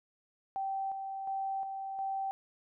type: tone with tremolo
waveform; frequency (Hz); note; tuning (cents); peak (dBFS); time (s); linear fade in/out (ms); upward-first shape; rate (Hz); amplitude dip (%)
sine; 777; G5; -16; -32; 0.56-2.31; 0; square; 1.4; 40
effects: none